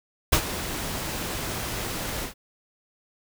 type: noise with ADSR envelope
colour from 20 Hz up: pink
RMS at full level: -18 dBFS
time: 0.32-2.34 s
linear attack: 11 ms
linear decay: 76 ms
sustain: -13 dB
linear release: 110 ms
effects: none